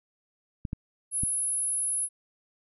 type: clicks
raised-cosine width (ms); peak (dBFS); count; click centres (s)
5; -19; 3; 0.652 / 0.731 / 1.235
type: tone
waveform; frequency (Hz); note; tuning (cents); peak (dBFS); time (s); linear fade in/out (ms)
sine; 10570; E9; +4; -26; 1.11-2.09; 50
effects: none